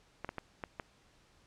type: clicks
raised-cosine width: 0.5 ms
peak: -23 dBFS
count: 5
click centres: 0.246 / 0.291 / 0.383 / 0.638 / 0.798 s
effects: pink hiss -66 dBFS RMS until 1.46 s + low-pass 7000 Hz 12 dB/octave